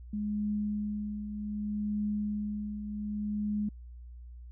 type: tone with tremolo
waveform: sine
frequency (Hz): 208.8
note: G#3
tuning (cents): +10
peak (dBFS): -28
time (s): 0.13-3.69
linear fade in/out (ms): 5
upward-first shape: triangle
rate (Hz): 0.65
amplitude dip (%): 60
effects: added 60 Hz sine -44 dBFS peak until 4.51 s